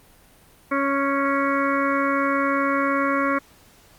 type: harmonic tone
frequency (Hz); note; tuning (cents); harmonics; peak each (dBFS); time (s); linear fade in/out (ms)
277.2; C#4; 0; 1 / 2 / 4 / 5 / 6 / 7 / 8; -24 / -26 / -24 / -27 / -32 / -32 / -31; 0.71-3.39; 10
effects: pink hiss -53 dBFS RMS until 3.98 s + Opus 32 kbps